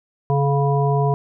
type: harmonic tone with a mistuned harmonic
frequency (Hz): 140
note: C#3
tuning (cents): +18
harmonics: 1 / 3 / 5 / 7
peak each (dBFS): -17 / -22 / -24 / -25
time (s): 0.3-1.14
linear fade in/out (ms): 0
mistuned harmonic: 3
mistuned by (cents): +26
effects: none